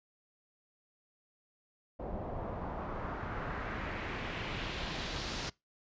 pink noise with low-pass filter sweep, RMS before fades -39 dBFS, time 1.99-5.5 s, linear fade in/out 10 ms, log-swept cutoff 620 to 5400 Hz, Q 1.6, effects noise-tail reverb RT60 0.2 s tail -23 dB re dry + resampled to 16000 Hz

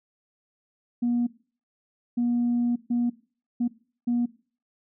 sine tone bursts at uneven times, 240 Hz, B3, 49 cents flat, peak -20 dBFS, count 5, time 1.02-1.27 / 2.17-2.76 / 2.9-3.1 / 3.6-3.68 / 4.07-4.26 s, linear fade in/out 10 ms, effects noise-tail reverb RT60 0.4 s tail -19 dB re dry + tanh soft clip ceiling -18 dBFS

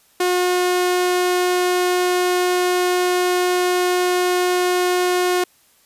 sawtooth tone, 360.4 Hz, F#4, 45 cents flat, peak -12 dBFS, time 0.2-5.44 s, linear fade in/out 5 ms, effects white hiss -56 dBFS RMS until 5.85 s + resampled to 32000 Hz

